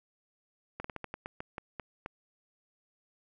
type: slowing click train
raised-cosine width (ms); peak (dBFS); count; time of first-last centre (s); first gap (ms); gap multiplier
0.5; -23; 11; 0.8-2.061; 44; 1.22
effects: none